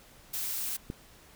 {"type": "noise", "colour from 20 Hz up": "blue", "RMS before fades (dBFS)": -34, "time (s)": [0.33, 0.77], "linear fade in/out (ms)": 10}
{"type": "click", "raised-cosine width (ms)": 3, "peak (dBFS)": -22, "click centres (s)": 0.901}
{"effects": ["pink hiss -56 dBFS RMS until 1.35 s"]}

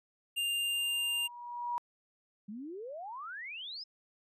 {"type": "tone", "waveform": "square", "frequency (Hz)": 2799, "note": "F7", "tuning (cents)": 3, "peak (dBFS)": -31, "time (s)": [0.36, 1.28], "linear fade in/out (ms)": 20}
{"type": "tone with exponential growth", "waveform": "sine", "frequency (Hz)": 961, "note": "B5", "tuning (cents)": -48, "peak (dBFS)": -30, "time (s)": [0.63, 1.78], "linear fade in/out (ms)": 0, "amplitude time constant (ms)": 250}
{"type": "exponential sweep", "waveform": "sine", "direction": "up", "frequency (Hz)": [195.5, 5274], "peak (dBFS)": -40, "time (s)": [2.48, 3.84], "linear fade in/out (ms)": 10}
{"effects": ["resampled to 32000 Hz"]}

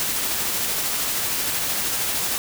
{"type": "noise with tremolo", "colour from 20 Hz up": "white", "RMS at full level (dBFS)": -23, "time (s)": [0, 2.38], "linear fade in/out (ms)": 0, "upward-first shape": "triangle", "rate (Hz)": 13, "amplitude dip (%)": 25, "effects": []}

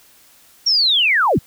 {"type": "linear sweep", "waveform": "sine", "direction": "down", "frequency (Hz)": [5650, 56], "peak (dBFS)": -12, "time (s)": [0.66, 1.39], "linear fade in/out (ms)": 10, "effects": ["white hiss -50 dBFS RMS until 1.46 s"]}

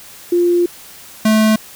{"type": "tone pair in turn", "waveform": ["sine", "square"], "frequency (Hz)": [349.2, 217.3], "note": ["F4", "A3"], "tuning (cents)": [0, -21], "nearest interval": "minor sixth", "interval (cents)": 821, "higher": "first", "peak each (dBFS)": [-10, -10], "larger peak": "neither", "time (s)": [[0.32, 0.66], [1.25, 1.56]], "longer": "first", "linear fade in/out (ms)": 5, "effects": ["white hiss -38 dBFS RMS until 1.75 s"]}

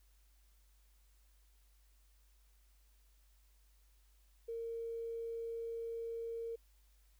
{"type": "tone with tanh clipping", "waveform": "triangle", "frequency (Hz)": 460.2, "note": "A#4", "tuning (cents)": -22, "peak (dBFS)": -39, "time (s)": [4.48, 6.56], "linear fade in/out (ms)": 10, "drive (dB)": 3, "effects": ["added 50 Hz sine -65 dBFS peak until 7.19 s", "white hiss -75 dBFS RMS until 7.19 s"]}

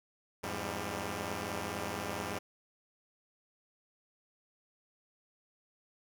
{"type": "tone cluster", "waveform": "5% pulse", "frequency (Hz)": [84.7, 103.9, 198.8], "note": ["E2", "G#2", "G3"], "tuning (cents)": [48, 1, 25], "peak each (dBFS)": -29, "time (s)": [0.43, 2.39], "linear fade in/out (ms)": 10, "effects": []}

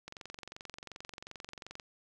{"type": "click train", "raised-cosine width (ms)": 0.2, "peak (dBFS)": -27, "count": 40, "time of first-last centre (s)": [0.08, 1.798], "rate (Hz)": 22.7, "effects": []}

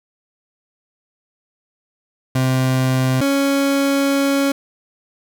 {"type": "tone pair in turn", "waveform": "30% pulse", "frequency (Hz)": [130, 277.5], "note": ["C3", "C#4"], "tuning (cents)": [-11, 2], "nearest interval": "octave + minor second", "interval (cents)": 1313, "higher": "second", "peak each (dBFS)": -12, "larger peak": "neither", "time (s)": [[2.35, 3.21], [3.21, 4.52]], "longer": "second", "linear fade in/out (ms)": 5, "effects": []}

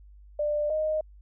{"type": "tone pair in turn", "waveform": "sine", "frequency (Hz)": [594, 619.9], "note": ["D5", "D#5"], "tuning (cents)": [20, -7], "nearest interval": "minor second", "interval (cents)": 73, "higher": "second", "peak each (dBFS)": [-24, -24], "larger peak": "neither", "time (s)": [[0.39, 0.7], [0.7, 1.01]], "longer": "neither", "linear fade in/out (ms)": 5, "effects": ["added 50 Hz sine -48 dBFS peak until 1.21 s"]}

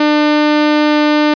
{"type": "tone", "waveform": "sawtooth", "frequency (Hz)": 299.8, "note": "D4", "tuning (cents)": 36, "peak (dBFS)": -5, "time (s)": [0, 1.34], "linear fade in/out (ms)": 5, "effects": ["resampled to 11025 Hz"]}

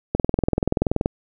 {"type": "click train", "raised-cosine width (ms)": 2, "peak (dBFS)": -5, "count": 20, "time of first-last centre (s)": [0.15, 1.059], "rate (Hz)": 20.9, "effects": []}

